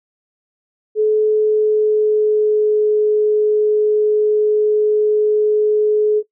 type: tone with pitch glide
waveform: sine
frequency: 429.2 to 424.3 Hz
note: A4 to G#4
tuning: -43 to +37 cents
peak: -11 dBFS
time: 0.95-6.23 s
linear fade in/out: 50 ms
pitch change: -20 cents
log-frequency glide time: 1.27-2.89 s
effects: noise-tail reverb RT60 0.1 s tail -19 dB re dry